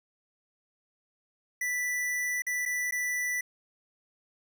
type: tone with dropouts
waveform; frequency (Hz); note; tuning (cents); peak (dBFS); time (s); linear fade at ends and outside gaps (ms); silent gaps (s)
square; 1975.5; B6; 0; -29; 1.61-3.41; 5; 2.421-2.466 / 2.654-2.659 / 2.91-2.922
effects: none